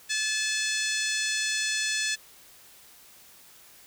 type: harmonic tone with a mistuned harmonic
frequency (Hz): 865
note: A5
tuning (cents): -30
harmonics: 2 / 3 / 4 / 5 / 6 / 7 / 8 / 9 / 10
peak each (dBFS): -31 / -33 / -34 / -35 / -36 / -36 / -37 / -38 / -38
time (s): 0.09-2.16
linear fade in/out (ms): 20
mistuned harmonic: 5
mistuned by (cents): -19
effects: white hiss -53 dBFS RMS until 3.86 s